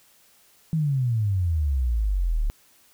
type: exponential sweep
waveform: sine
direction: down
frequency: 164.4 to 35.08 Hz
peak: -20 dBFS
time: 0.73-2.5 s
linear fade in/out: 0 ms
effects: white hiss -58 dBFS RMS until 2.93 s